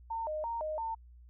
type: tone with pitch steps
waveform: sine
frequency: 908 / 615 / 927 / 619 / 902 Hz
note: A#5 / D#5 / A#5 / D#5 / A5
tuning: -46 / -20 / -10 / -9 / +43 cents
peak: -33 dBFS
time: 0.1-0.95 s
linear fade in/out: 10 ms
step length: 170 ms
effects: added 60 Hz sine -52 dBFS peak until 1.29 s